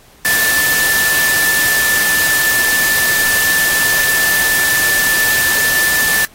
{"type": "tone in noise", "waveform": "sine", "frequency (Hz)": 1760, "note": "A6", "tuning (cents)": 0, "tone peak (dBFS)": -13, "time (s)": [0.25, 6.25], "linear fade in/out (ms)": 0, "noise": "white", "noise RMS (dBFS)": -17, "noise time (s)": [0.25, 6.25], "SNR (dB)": 1, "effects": ["pink hiss -46 dBFS RMS until 6.34 s", "AAC 48 kbps"]}